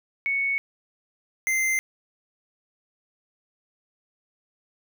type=tone pair in turn; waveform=sine / square; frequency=2217 / 2081 Hz; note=C#7 / C7; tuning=0 / -10 cents; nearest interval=minor second; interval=110 cents; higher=first; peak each=-22 dBFS; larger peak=neither; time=0.26-0.58 / 1.47-1.79 s; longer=neither; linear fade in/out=0 ms; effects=none